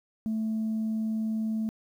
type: tone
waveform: sine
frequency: 220 Hz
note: A3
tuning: in tune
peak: -25 dBFS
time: 0.26-1.69 s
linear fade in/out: 0 ms
effects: tanh soft clip ceiling -24 dBFS + 10-bit